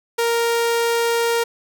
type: tone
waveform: sawtooth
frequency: 466.2 Hz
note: A#4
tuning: in tune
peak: -13 dBFS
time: 0.18-1.44 s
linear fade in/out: 10 ms
effects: none